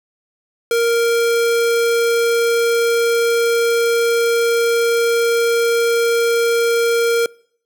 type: tone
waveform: square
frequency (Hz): 466.2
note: A#4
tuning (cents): 0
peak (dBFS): -14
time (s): 0.71-7.26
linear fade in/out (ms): 2
effects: noise-tail reverb RT60 0.6 s tail -25 dB re dry